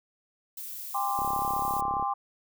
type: noise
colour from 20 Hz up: violet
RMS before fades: -39 dBFS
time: 0.57-1.81 s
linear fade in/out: 5 ms
type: chord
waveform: sine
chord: G suspended fourth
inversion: none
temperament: equal with one note detuned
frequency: 802.3 / 1046.5 / 1174.7 Hz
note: G5 / C6 / D6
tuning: +40 / 0 / 0 cents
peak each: -29 / -31 / -33 dBFS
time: 0.94-2.14 s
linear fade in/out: 10 ms
type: click train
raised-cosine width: 2 ms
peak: -26 dBFS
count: 30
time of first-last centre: 1.19-2.026 s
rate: 34.7 Hz
effects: none